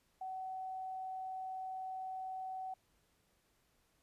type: tone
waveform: sine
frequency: 754 Hz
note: F#5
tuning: 32 cents sharp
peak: -40 dBFS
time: 0.21-2.74 s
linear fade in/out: 5 ms
effects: pink hiss -75 dBFS RMS until 4.02 s + resampled to 32000 Hz